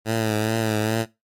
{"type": "tone with vibrato", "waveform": "10% pulse", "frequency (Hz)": 110, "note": "A2", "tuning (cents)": 0, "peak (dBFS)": -12, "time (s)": [0.05, 1.06], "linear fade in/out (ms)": 50, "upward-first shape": "triangle", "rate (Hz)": 2.4, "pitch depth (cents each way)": 59, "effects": ["noise-tail reverb RT60 0.2 s tail -18 dB re dry", "MP3 64 kbps"]}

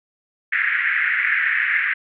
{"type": "band-pass noise", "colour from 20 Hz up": "white", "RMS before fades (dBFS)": -20, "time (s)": [0.52, 1.94], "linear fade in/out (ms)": 10, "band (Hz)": [1600, 2100], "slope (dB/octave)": 48, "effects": []}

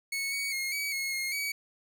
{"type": "tone with pitch steps", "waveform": "sawtooth", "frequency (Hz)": [2205, 2241, 2150, 2272, 2170, 2144, 2267], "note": ["C#7", "C#7", "C7", "C#7", "C#7", "C7", "C#7"], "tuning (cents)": [-10, 18, 47, 42, -37, 42, 38], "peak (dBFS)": -27, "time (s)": [0.12, 1.52], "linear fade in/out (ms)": 5, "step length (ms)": 200, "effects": []}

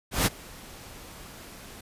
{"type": "noise with ADSR envelope", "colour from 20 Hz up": "pink", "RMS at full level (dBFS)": -21, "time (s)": [0.11, 1.81], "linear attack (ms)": 150, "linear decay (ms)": 27, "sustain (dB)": -24, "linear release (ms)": 6, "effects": ["resampled to 32000 Hz"]}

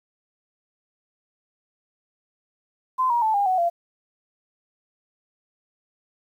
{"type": "tone with pitch steps", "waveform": "sine", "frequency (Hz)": [1029, 949.1, 875.3, 807.3, 744.6, 686.8], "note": ["C6", "A#5", "A5", "G#5", "F#5", "F5"], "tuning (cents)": [-29, 31, -9, -49, 11, -29], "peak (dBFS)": -18, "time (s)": [2.98, 3.7], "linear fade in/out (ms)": 20, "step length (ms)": 120, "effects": ["9-bit"]}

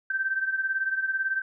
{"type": "beating tone pair", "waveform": "sine", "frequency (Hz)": [1554, 1572], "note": ["G6", "G6"], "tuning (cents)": [-16, 4], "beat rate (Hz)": 18, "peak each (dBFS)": [-26, -31], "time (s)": [0.1, 1.42], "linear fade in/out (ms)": 5, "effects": []}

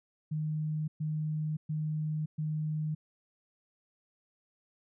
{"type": "tone bursts", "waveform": "sine", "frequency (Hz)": 154.1, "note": "D#3", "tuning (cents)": -16, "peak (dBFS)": -30, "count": 4, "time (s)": [0.31, 2.95], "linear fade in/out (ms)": 10, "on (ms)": 570, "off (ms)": 120, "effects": []}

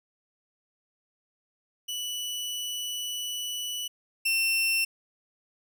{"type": "tone pair in turn", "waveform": "sawtooth", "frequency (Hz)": [2960, 2700], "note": ["F#7", "E7"], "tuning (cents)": [0, 41], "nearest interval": "major second", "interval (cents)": 159, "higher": "first", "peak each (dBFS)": [-28, -20], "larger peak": "second", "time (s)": [[1.88, 3.88], [4.25, 4.85]], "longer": "first", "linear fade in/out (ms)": 10, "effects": []}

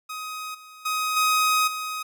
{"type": "tone with level steps", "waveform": "sawtooth", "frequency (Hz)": 1258, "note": "D#6", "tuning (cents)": 19, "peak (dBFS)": [-28, -40, -20, -15, -25], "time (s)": [0.09, 2.03], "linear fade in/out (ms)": 10, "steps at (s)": [0.54, 0.85, 1.16, 1.67], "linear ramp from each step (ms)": 10, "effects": []}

